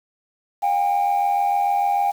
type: tone pair together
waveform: sine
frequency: 718 / 804.7 Hz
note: F5 / G5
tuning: +48 / +45 cents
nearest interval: major second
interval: 197 cents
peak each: -21 / -16 dBFS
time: 0.62-2.12 s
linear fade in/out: 20 ms
effects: tanh soft clip ceiling -14 dBFS + 7-bit